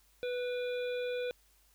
harmonic tone with a mistuned harmonic, 493.9 Hz, B4, in tune, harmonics 1 / 3 / 5 / 7 / 8, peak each -33 / -46 / -46 / -49 / -53 dBFS, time 0.23-1.31 s, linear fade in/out 0 ms, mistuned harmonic 5, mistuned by -32 cents, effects added 50 Hz sine -68 dBFS peak until 1.74 s + white hiss -68 dBFS RMS until 1.74 s

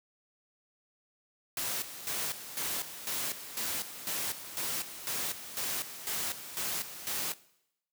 white noise with tremolo, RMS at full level -34 dBFS, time 1.57-7.34 s, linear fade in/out 2 ms, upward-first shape square, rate 2 Hz, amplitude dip 70%, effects noise-tail reverb RT60 0.8 s tail -20 dB re dry + high-pass 100 Hz 12 dB/octave

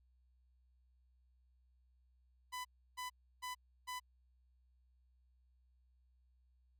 sawtooth tone bursts, 1000 Hz, B5, 21 cents sharp, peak -38 dBFS, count 4, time 2.52-4 s, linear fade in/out 20 ms, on 130 ms, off 320 ms, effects added 62 Hz sine -69 dBFS peak until 6.79 s

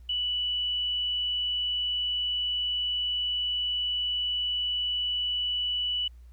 sine tone, 2960 Hz, F#7, in tune, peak -26 dBFS, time 0.09-6.08 s, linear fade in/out 5 ms, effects added 60 Hz sine -46 dBFS peak until 6.32 s + pink hiss -70 dBFS RMS until 6.32 s

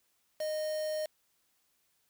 triangle tone with quantisation, 617 Hz, D#5, 15 cents flat, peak -30 dBFS, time 0.4-1.06 s, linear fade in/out 5 ms, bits 7, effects white hiss -74 dBFS RMS until 2.09 s

